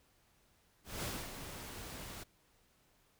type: noise with ADSR envelope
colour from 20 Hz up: pink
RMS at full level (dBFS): -39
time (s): 0.84-2.24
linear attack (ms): 190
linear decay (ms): 260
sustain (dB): -8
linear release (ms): 15
effects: pink hiss -71 dBFS RMS until 3.19 s